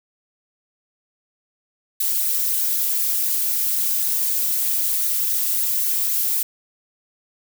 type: noise with flanger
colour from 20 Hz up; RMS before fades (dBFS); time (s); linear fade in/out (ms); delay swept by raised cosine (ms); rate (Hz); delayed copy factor
violet; -21; 2-6.43; 5; 0.46 to 5.06; 3.9; +0.85
effects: none